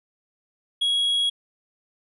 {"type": "tone", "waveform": "triangle", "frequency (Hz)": 3318, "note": "G#7", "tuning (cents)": -2, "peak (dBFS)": -18, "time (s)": [0.81, 1.3], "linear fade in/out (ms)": 10, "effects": ["resampled to 32000 Hz"]}